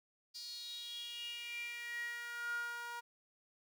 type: tone with high-pass filter sweep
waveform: sawtooth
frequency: 475.2 Hz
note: A#4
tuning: 33 cents sharp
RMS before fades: -44 dBFS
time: 0.34-3.01 s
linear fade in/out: 20 ms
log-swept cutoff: 4700 to 1100 Hz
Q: 9.4
effects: none